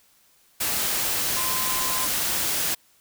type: tone in noise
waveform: sine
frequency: 1031 Hz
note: C6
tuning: 26 cents flat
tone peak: -31 dBFS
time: 1.36-2.07 s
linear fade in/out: 10 ms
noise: white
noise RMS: -25 dBFS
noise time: 0.6-2.75 s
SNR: -9 dB
effects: white hiss -60 dBFS RMS until 3 s

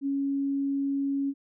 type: tone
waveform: sine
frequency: 277.2 Hz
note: C#4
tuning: in tune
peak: -25 dBFS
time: 0.01-1.34 s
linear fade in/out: 50 ms
effects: none

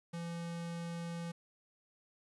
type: tone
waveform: square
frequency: 169.5 Hz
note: E3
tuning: 49 cents sharp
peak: -40 dBFS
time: 0.13-1.32 s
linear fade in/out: 10 ms
effects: resampled to 24000 Hz + 11-bit

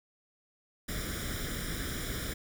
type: noise with comb filter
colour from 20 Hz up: pink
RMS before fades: -36 dBFS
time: 0.88-2.34 s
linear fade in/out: 10 ms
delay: 0.56 ms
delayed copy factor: +0.8
effects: none

